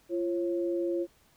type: tone pair together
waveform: sine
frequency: 343.6 / 543.4 Hz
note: F4 / C#5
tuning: -28 / -35 cents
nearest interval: minor sixth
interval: 793 cents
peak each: -28 / -34 dBFS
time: 0.09-1.07 s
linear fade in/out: 50 ms
effects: pink hiss -64 dBFS RMS until 1.36 s